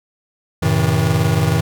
square chord, F# diminished seventh, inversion none, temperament just, 92.5 / 111 / 133.2 / 159.84 Hz, F#2 / A2 / C3 / Eb3, 0 / +16 / +31 / +47 cents, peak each -21 / -20 / -22 / -18 dBFS, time 0.62-1.61 s, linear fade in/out 10 ms, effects none

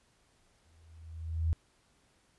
sine tone with exponential growth, 81.2 Hz, E2, 26 cents flat, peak -24 dBFS, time 0.65-1.53 s, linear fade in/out 0 ms, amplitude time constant 190 ms, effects pink hiss -69 dBFS RMS until 2.38 s + resampled to 24000 Hz

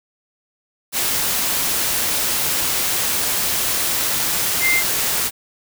sine tone in noise, 2093 Hz, C7, in tune, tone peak -15 dBFS, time 4.6-4.83 s, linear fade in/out 50 ms, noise white, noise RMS -20 dBFS, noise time 0.92-5.31 s, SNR +2 dB, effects none

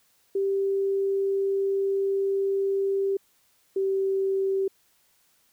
sine tone pair in turn, 392 / 387.1 Hz, G4 / G4, 0 / -22 cents, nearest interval unison, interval 22 cents, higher first, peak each -22 dBFS, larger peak neither, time 0.35-3.17 / 3.76-4.68 s, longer first, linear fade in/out 5 ms, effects white hiss -65 dBFS RMS until 5.52 s

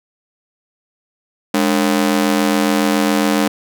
sawtooth ring-modulated tone, 251.6 Hz, B3, 32 cents sharp, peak -6 dBFS, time 1.54-3.48 s, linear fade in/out 5 ms, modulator 43.6 Hz, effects none

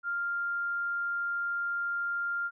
sine tone, 1396.9 Hz, F6, in tune, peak -29 dBFS, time 0.03-2.51 s, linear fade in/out 50 ms, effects none

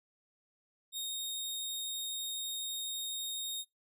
sawtooth tone, 3712 Hz, A#7, 8 cents flat, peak -33 dBFS, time 0.92-3.65 s, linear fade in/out 50 ms, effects noise-tail reverb RT60 0.2 s tail -26 dB re dry

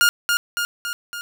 sawtooth tone with echo, 1416 Hz, F6, 23 cents sharp, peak -9 dBFS, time 0.01-0.09 s, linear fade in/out 0 ms, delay 280 ms, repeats 4, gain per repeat -4 dB, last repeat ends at 1.21 s, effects none

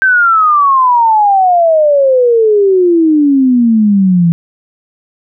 sine exponential sweep, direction down, 1568 to 164.9 Hz, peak -5 dBFS, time 0.02-4.32 s, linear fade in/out 0 ms, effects none

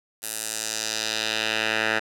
10% pulse tone with band-pass filter sweep, 110 Hz, A2, in tune, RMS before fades -27 dBFS, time 0.22-2 s, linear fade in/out 20 ms, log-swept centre 11000 to 1800 Hz, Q 1.4, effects none

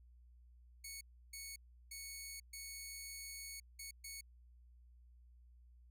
10% pulse tone bursts at uneven times, 2217 Hz, C#7, in tune, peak -38 dBFS, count 6, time 0.84-1.01 / 1.33-1.56 / 1.91-2.4 / 2.53-3.6 / 3.79-3.91 / 4.04-4.21 s, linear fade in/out 5 ms, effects added 60 Hz sine -60 dBFS peak until 5.9 s

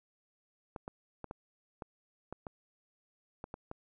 clicks, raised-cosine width 1 ms, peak -27 dBFS, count 10, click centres 0.762 / 0.879 / 1.243 / 1.311 / 1.822 / 2.326 / 2.468 / 3.441 / 3.541 / 3.714 s, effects none

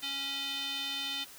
square tone with band-pass filter, 277.2 Hz, C#4, in tune, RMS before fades -36 dBFS, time 0.02-1.25 s, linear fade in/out 20 ms, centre 3400 Hz, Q 4.9, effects white hiss -51 dBFS RMS until 1.38 s

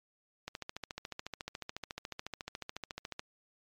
click train, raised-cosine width 0.2 ms, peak -22 dBFS, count 39, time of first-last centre 0.48-3.194 s, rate 14 Hz, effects MP3 96 kbps

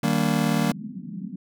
square chord, Eb major seventh, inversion none, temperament just, 155.56 / 194.45 / 233.3 / 291.7 Hz, Eb3 / G3 / Bb3 / D4, 0 / -14 / +2 / -12 cents, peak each -26 / -26 / -25 / -30 dBFS, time 0.03-0.72 s, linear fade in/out 5 ms
white band-pass noise, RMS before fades -35 dBFS, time 0.65-1.36 s, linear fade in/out 5 ms, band 170 to 230 Hz, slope 48 dB/octave
effects none

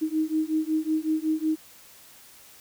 sine beating tone pair, 311.1 / 316.5 Hz, D#4 / D#4, 0 / +30 cents, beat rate 5.4 Hz, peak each -26 dBFS, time 0.01-1.56 s, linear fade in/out 20 ms, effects white hiss -51 dBFS RMS until 2.6 s

